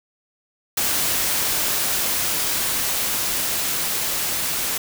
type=noise with level ramp; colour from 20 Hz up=white; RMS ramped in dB=-21 to -24 dBFS; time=0.77-4.78 s; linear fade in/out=5 ms; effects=none